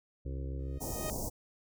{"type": "harmonic tone", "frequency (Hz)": 66.9, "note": "C2", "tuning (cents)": 39, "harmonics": [1, 2, 4, 5, 6, 7, 8], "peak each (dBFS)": [-36, -42, -48, -50, -52, -53, -54], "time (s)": [0.25, 0.79], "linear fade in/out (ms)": 10}
{"type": "tone with exponential growth", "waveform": "sawtooth", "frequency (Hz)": 622.3, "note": "D#5", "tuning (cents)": 0, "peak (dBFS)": -32, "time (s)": [0.59, 1.1], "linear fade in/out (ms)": 0, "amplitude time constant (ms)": 110}
{"type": "band-stop noise", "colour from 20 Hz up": "pink", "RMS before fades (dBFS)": -37, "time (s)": [0.8, 1.3], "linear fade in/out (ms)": 20, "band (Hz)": [890, 5400], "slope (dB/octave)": 48}
{"effects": []}